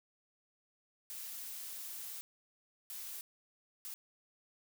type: noise bursts at uneven times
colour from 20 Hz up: blue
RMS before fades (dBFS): -45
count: 3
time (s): 1.1-2.21 / 2.9-3.21 / 3.85-3.94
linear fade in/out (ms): 0
effects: none